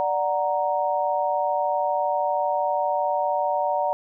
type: chord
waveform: sine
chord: D augmented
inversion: none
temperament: equal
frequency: 587.3 / 740 / 932.3 Hz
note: D5 / F#5 / A#5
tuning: 0 / 0 / 0 cents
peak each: -25 dBFS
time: 0-3.93 s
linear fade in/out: 0 ms
effects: none